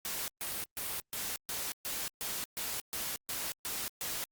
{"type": "noise bursts", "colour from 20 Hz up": "white", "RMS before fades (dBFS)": -37, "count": 12, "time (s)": [0.05, 4.24], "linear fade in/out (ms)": 0, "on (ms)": 230, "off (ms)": 130, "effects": ["Opus 48 kbps"]}